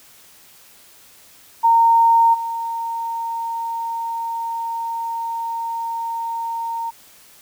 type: tone with level steps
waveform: sine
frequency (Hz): 920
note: A#5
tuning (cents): -23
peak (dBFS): -10 / -22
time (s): 1.63-6.91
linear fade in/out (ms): 20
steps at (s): 2.33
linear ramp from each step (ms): 20
effects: white hiss -48 dBFS RMS until 7.41 s